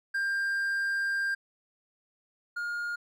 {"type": "tone pair in turn", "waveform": "triangle", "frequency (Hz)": [1594, 1420.1], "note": ["G6", "F6"], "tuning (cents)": [28, 29], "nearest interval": "major second", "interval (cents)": 199, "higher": "first", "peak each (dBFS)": [-25, -29], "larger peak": "first", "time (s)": [[0.14, 1.35], [2.56, 2.96]], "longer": "first", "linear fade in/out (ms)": 10, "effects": []}